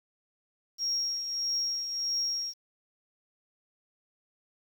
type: tone with tremolo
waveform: sine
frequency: 5588 Hz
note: F8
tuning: in tune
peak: -25 dBFS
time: 0.78-2.54 s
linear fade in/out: 50 ms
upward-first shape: triangle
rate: 1.6 Hz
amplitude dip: 60%
effects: tanh soft clip ceiling -23 dBFS + 9-bit